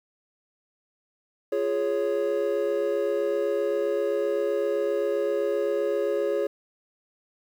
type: chord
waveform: triangle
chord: Db major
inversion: first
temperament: equal with one note detuned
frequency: 347.6 / 415.3 / 554.4 Hz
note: F4 / Ab4 / Db5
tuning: -8 / 0 / 0 cents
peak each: -29 / -24 / -25 dBFS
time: 1.52-6.47 s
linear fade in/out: 5 ms
effects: 9-bit